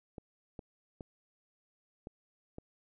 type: clicks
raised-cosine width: 2 ms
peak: -30 dBFS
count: 5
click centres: 0.182 / 0.592 / 1.008 / 2.071 / 2.584 s
effects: none